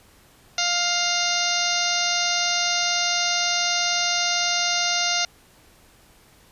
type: harmonic tone with a mistuned harmonic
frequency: 701 Hz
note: F5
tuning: 6 cents sharp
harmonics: 1 / 2 / 3 / 4 / 5 / 6 / 7 / 8 / 9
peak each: -29 / -29 / -29 / -29 / -29 / -29 / -29 / -29 / -29 dBFS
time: 0.58-5.25 s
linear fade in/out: 2 ms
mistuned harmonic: 5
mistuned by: +61 cents
effects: pink hiss -54 dBFS RMS until 6.51 s + resampled to 32000 Hz